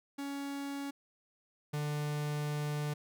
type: tone pair in turn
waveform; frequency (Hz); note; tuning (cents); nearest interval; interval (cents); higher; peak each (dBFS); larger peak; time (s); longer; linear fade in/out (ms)
45% pulse; 280 / 148.32; C#4 / D3; +18 / +17; major seventh; 1101; first; -37 / -33; second; 0.18-0.91 / 1.73-2.94; second; 10
effects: none